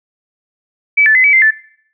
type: tone with pitch steps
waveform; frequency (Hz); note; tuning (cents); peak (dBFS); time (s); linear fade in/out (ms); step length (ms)
sine; 2296 / 1749 / 2037 / 2286 / 2083 / 1756; D7 / A6 / C7 / D7 / C7 / A6; -40 / -11 / -47 / -47 / -8 / -4; -6; 0.97-1.51; 10; 90
effects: noise-tail reverb RT60 0.6 s tail -19 dB re dry